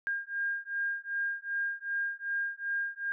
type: beating tone pair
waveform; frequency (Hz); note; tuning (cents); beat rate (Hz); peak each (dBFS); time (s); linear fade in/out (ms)
sine; 1610 / 1612.6; G6 / G6; +46 / +49; 2.6; -34 / -34; 0.07-3.12; 0
effects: none